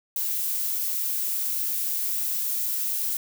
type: noise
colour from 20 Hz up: violet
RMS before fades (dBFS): -27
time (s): 0.16-3.17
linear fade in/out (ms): 2
effects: none